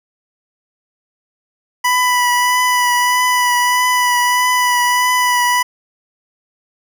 25% pulse tone with vibrato, 987.8 Hz, B5, in tune, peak -8 dBFS, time 1.84-5.63 s, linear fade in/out 10 ms, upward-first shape triangle, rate 1.6 Hz, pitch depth 21 cents each way, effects none

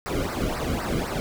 brown noise with flanger, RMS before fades -27 dBFS, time 0.06-1.2 s, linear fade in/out 0 ms, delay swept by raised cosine 0.29 to 1.17 ms, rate 3.9 Hz, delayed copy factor -0.85, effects none

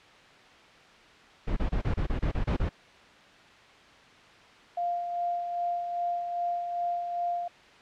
brown noise bursts, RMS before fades -27 dBFS, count 10, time 1.47-2.693 s, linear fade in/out 10 ms, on 98 ms, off 27 ms
sine tone with tremolo, 698.5 Hz, F5, in tune, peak -26 dBFS, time 4.77-7.48 s, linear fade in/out 5 ms, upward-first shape sine, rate 2.5 Hz, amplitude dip 45%
effects white hiss -53 dBFS RMS until 7.81 s + low-pass 3000 Hz 12 dB/octave

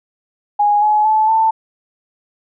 sine tone with pitch steps, 827 / 846.8 / 867.1 / 887.9 Hz, G#5 / G#5 / A5 / A5, -8 / +33 / -26 / +15 cents, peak -10 dBFS, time 0.59-1.51 s, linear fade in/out 10 ms, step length 230 ms, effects none

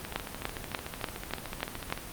two click trains, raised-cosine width 0.3 ms, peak -12 / -20 dBFS, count 7 / 27, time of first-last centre 0.16-1.925 / 0.05-1.976 s, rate 3.4 / 13.5 Hz, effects pink hiss -42 dBFS RMS until 2.12 s + Opus 32 kbps

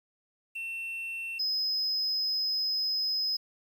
triangle tone pair in turn, 2700 / 5072 Hz, E7 / D#8, +41 / +32 cents, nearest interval major seventh, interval 1091 cents, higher second, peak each -32 / -25 dBFS, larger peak second, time 0.55-1.39 / 1.39-3.37 s, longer second, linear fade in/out 10 ms, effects tanh soft clip ceiling -22 dBFS + 10-bit

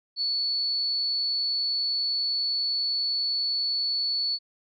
sine tone, 4435 Hz, C#8, in tune, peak -24 dBFS, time 0.16-4.39 s, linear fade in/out 50 ms, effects none

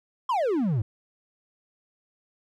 triangle exponential sweep, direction down, 1100 to 99 Hz, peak -20 dBFS, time 0.29-0.82 s, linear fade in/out 5 ms, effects none

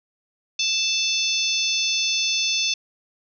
harmonic tone, 880 Hz, A5, in tune, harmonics 3 / 4 / 5 / 6 / 7, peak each -26 / -25 / -28 / -27 / -27 dBFS, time 0.59-2.74 s, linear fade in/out 5 ms, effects none

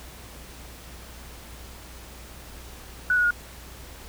sine tone with pitch steps, 1480 / 1456.3 / 1432.9 Hz, F#6 / F#6 / F6, 0 / -28 / +44 cents, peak -18 dBFS, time 3.1-3.307 s, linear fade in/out 2 ms, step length 69 ms, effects added 60 Hz sine -44 dBFS peak until 4.08 s + pink hiss -45 dBFS RMS until 4.08 s

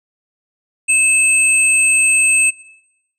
sine tone pair together, 2613 / 8311 Hz, E7 / C9, -16 / -13 cents, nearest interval octave + minor sixth, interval 2003 cents, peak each -12 dBFS, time 0.88-2.51 s, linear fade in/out 20 ms, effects noise-tail reverb RT60 0.9 s tail -21 dB re dry + tanh soft clip ceiling -2 dBFS

